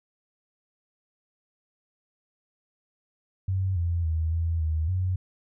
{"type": "tone with pitch steps", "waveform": "sine", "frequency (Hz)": [94.7, 85.4, 80.3, 82.9, 78.9, 92.2], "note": ["F#2", "F2", "E2", "E2", "D#2", "F#2"], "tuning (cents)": [41, -38, -45, 10, 25, -6], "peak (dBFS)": -23, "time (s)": [3.48, 5.16], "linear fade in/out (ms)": 5, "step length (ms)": 280, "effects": []}